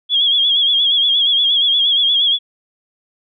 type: tone with vibrato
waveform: sine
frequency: 3320 Hz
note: G#7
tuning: 1 cent flat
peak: -11 dBFS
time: 0.09-2.39 s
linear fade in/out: 50 ms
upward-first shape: sine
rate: 8.5 Hz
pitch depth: 64 cents each way
effects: none